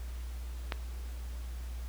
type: click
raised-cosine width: 0.3 ms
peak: -16 dBFS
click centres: 0.722 s
effects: added 60 Hz sine -37 dBFS peak until 1.88 s + pink hiss -54 dBFS RMS until 1.88 s